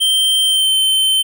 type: tone with pitch glide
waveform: square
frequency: 3136 to 3091 Hz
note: G7 to G7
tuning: 0 to -25 cents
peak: -12 dBFS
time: 0-1.23 s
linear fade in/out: 20 ms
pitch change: -25 cents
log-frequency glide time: 0.42-0.76 s
effects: none